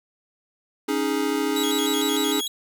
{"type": "chord", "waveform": "square", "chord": "C# suspended second", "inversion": "none", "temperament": "equal", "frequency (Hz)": [277.2, 311.1, 415.3], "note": ["C#4", "D#4", "G#4"], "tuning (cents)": [0, 0, 0], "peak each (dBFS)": -27, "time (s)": [0.88, 2.41], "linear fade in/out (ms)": 10}
{"type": "tone with vibrato", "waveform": "sawtooth", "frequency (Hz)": 3588, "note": "A7", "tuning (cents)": 33, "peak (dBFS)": -23, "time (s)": [1.56, 2.48], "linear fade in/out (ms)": 5, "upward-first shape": "square", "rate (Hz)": 6.6, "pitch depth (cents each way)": 130}
{"effects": ["8-bit"]}